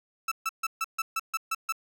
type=tone bursts; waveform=30% pulse; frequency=1319 Hz; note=E6; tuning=1 cent sharp; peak=-24 dBFS; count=9; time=0.28-1.724 s; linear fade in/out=5 ms; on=36 ms; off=140 ms; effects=none